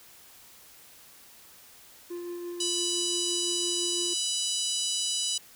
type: tone with tremolo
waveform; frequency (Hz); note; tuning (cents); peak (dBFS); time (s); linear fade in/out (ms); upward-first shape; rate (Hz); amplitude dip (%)
triangle; 349.2; F4; 0; -31; 2.1-4.14; 10; triangle; 5.9; 30
type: harmonic tone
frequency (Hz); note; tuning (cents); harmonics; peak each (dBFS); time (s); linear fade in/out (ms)
987.8; B5; 0; 3 / 4 / 5 / 6 / 7 / 8 / 9 / 10; -33 / -34 / -35 / -36 / -36 / -37 / -38 / -38; 2.6-5.38; 5
effects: white hiss -53 dBFS RMS until 5.55 s